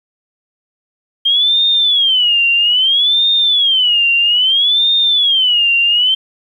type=tone with vibrato; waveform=sine; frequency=3179 Hz; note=G7; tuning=24 cents sharp; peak=-9 dBFS; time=1.25-6.15 s; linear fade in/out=10 ms; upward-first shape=sine; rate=0.61 Hz; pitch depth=240 cents each way; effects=8-bit